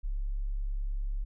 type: tone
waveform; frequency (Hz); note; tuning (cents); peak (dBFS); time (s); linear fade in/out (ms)
sine; 34.65; C#1; 0; -29; 0.03-1.25; 20
effects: none